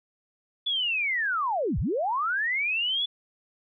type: linear two-way sweep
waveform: sine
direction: down then up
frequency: 3472 to 39.98 to 3472 Hz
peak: -24 dBFS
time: 0.66-3.06 s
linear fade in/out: 10 ms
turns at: 1.79 s
effects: none